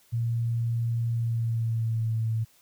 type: tone with pitch glide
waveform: sine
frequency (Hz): 116.54 to 112.18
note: A#2 to A2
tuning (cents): 0 to +34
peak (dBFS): -24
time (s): 0.12-2.45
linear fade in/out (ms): 20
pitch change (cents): -66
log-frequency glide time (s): 1.11-2.11
effects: white hiss -61 dBFS RMS until 2.61 s